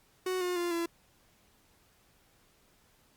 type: tone with pitch steps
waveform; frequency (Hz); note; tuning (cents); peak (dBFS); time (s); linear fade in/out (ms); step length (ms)
45% pulse; 370 / 359.1 / 348.4 / 338.1; F#4 / F4 / F4 / E4; 0 / +48 / -4 / +44; -30; 0.26-0.86; 5; 150
effects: pink hiss -66 dBFS RMS until 3.16 s + Opus 48 kbps